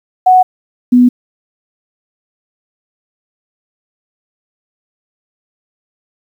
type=tone pair in turn; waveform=sine; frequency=740 / 246.9 Hz; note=F#5 / B3; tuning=0 / 0 cents; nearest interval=octave + perfect fifth; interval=1900 cents; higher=first; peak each=-3 dBFS; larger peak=neither; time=0.26-0.43 / 0.92-1.09 s; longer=neither; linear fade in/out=10 ms; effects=7-bit